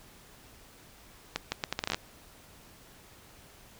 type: accelerating click train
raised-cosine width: 0.2 ms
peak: -12 dBFS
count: 11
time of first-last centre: 1.36-1.945 s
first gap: 160 ms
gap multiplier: 0.74
effects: pink hiss -55 dBFS RMS until 3.79 s